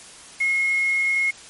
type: tone with quantisation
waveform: sine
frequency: 2160 Hz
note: C#7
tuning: 45 cents flat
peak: -18 dBFS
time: 0.4-1.31 s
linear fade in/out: 10 ms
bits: 6
effects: white hiss -43 dBFS RMS until 1.49 s + MP3 48 kbps